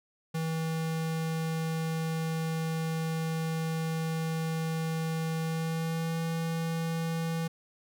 square tone with pitch glide, 161.5 to 164.32 Hz, E3 to E3, -35 to -5 cents, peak -30 dBFS, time 0.34-7.48 s, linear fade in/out 10 ms, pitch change +30 cents, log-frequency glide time 5.41-6.2 s, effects none

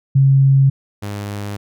sine / sawtooth tone pair in turn, 136 / 102.18 Hz, C#3 / G#2, -33 / -28 cents, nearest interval perfect fourth, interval 495 cents, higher first, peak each -8 / -20 dBFS, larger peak first, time 0.15-0.7 / 1.02-1.57 s, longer neither, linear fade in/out 10 ms, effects none

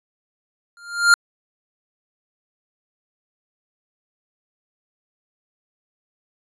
square tone with exponential growth, 1400 Hz, F6, 4 cents sharp, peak -7 dBFS, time 0.77-1.14 s, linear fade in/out 1 ms, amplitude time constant 80 ms, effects resampled to 22050 Hz

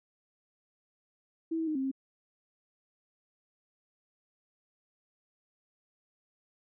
sine tone with pitch steps, 326 / 323.5 / 309 / 266.1 / 267.9 Hz, E4 / E4 / D#4 / C4 / C4, -19 / -32 / -12 / +29 / +41 cents, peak -29 dBFS, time 1.51-1.915 s, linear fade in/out 10 ms, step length 81 ms, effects none

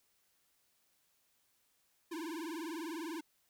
square tone with vibrato, 323.7 Hz, E4, 31 cents flat, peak -40 dBFS, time 2.11-3.21 s, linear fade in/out 10 ms, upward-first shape triangle, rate 20 Hz, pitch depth 170 cents each way, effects white hiss -75 dBFS RMS until 3.49 s

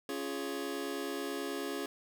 sawtooth chord, Db major, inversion none, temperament just, 277.2 / 346.5 / 415.8 Hz, Db4 / F4 / Ab4, 0 / -14 / +2 cents, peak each -35 / -37 / -35 dBFS, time 0.09-1.86 s, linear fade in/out 2 ms, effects none

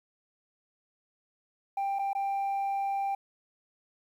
sine tone with dropouts, 790 Hz, G5, 13 cents sharp, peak -25 dBFS, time 1.77-3.15 s, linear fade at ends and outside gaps 5 ms, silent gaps 1.988-1.992 / 2.132-2.15 s, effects tanh soft clip ceiling -27 dBFS + 10-bit

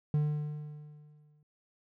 triangle tone with exponential decay, 149.7 Hz, D3, 33 cents sharp, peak -22 dBFS, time 0.14-1.43 s, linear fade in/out 2 ms, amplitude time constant 280 ms, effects none

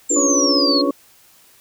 sine exponential sweep, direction down, 7460 to 4186 Hz, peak -16 dBFS, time 0.09-0.82 s, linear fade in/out 10 ms
sine chord, D diminished seventh, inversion none, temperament equal, 293.7 / 349.2 / 415.3 / 493.9 Hz, D4 / F4 / Ab4 / Cb5, 0 / 0 / 0 / 0 cents, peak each -22 / -24 / -28 / -25 dBFS, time 0.1-0.91 s, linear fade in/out 10 ms
harmonic tone, 278.2 Hz, C#4, 6 cents sharp, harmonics 1 / 2 / 4, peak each -20 / -23 / -26 dBFS, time 0.16-0.91 s, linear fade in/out 5 ms
effects white hiss -51 dBFS RMS until 1.6 s

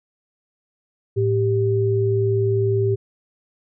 sine tone pair together, 110 / 392.2 Hz, A2 / G4, 0 / +1 cents, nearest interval octave + minor seventh, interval 2201 cents, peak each -19 dBFS, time 1.16-2.96 s, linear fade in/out 20 ms, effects none

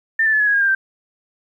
sine tone with pitch steps, 1795 / 1760.1 / 1725.9 / 1692.3 / 1659.4 / 1627.1 / 1595.5 / 1564.4 Hz, A6 / A6 / A6 / G#6 / G#6 / G#6 / G6 / G6, +34 / 0 / -34 / +32 / -2 / -36 / +30 / -4 cents, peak -13 dBFS, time 0.19-0.75 s, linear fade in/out 5 ms, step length 70 ms, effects 9-bit

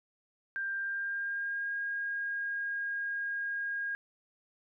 sine tone with pitch glide, 1588 to 1627 Hz, G6 to G#6, +22 to -36 cents, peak -32 dBFS, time 0.56-3.95 s, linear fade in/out 0 ms, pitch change +42 cents, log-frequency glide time 0.77-1.73 s, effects none

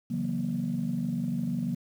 sine chord, F# dominant seventh, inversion second, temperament equal with one note detuned, 138.59 / 164.81 / 185 / 236.7 Hz, C#3 / E3 / F#3 / A#3, 0 / 0 / 0 / +27 cents, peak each -35 / -34 / -32 / -30 dBFS, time 0.1-1.75 s, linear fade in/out 10 ms, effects tanh soft clip ceiling -20 dBFS + 9-bit

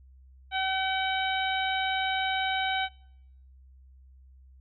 harmonic tone, 762 Hz, G5, 49 cents flat, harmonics 1 / 2 / 3 / 4 / 5, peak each -29 / -32 / -34 / -35 / -36 dBFS, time 0.51-2.89 s, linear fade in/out 50 ms, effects noise-tail reverb RT60 0.8 s tail -26 dB re dry + added 65 Hz sine -51 dBFS peak until 4.6 s

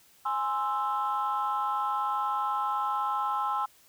sine chord, Ab augmented, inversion none, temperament equal, 830.6 / 1046.5 / 1318.5 Hz, Ab5 / C6 / E6, 0 / 0 / 0 cents, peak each -30 dBFS, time 0.25-3.66 s, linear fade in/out 10 ms, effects tanh soft clip ceiling -20 dBFS + white hiss -60 dBFS RMS until 3.88 s

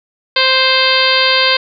harmonic tone, 523.3 Hz, C5, in tune, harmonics 1 / 2 / 3 / 4 / 5 / 6 / 7 / 8 / 9, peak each -18 / -18 / -18 / -18 / -18 / -18 / -18 / -18 / -18 dBFS, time 0.36-1.57 s, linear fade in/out 5 ms, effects none

